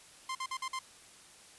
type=tone bursts; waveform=sawtooth; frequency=1046.5 Hz; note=C6; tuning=in tune; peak=-31 dBFS; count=5; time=0.29-0.791 s; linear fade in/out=5 ms; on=61 ms; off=49 ms; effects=white hiss -56 dBFS RMS until 1.58 s + resampled to 24000 Hz